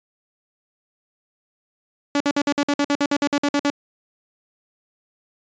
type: tone bursts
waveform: sawtooth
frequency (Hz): 286.8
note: D4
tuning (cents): -41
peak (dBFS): -13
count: 15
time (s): 2.15-3.702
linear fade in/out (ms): 2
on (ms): 54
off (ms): 53
effects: resampled to 16000 Hz